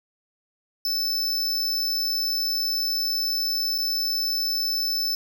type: tone with dropouts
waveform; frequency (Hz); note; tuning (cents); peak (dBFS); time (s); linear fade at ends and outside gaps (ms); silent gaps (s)
square; 5274; E8; 0; -23; 0.85-5.15; 2; 3.78-3.784
effects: none